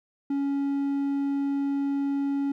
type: tone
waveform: triangle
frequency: 279.3 Hz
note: C#4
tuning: 13 cents sharp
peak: -22 dBFS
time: 0.3-2.52 s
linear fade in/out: 5 ms
effects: none